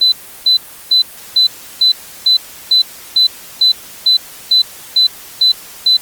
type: tone bursts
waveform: sine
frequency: 4017 Hz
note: B7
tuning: 29 cents sharp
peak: -6 dBFS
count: 14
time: 0.01-5.97 s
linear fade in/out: 5 ms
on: 110 ms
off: 340 ms
effects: white hiss -34 dBFS RMS until 6.01 s + Opus 24 kbps